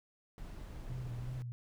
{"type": "noise", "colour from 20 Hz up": "brown", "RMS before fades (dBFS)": -46, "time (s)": [0.38, 1.42], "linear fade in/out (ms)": 0}
{"type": "tone with vibrato", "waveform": "sine", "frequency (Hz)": 123.47, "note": "B2", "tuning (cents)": 0, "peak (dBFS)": -39, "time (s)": [0.9, 1.52], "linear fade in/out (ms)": 0, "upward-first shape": "sine", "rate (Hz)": 2.9, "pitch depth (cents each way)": 51}
{"effects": []}